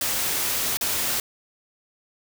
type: noise with dropouts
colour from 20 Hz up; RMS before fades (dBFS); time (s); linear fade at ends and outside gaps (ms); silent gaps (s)
white; -25; 0.01-1.2; 2; 0.771-0.81
effects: none